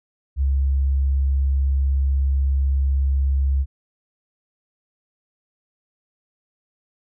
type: tone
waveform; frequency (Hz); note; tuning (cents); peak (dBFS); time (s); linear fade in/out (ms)
sine; 68.1; C#2; -30; -16; 0.36-3.66; 50
effects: none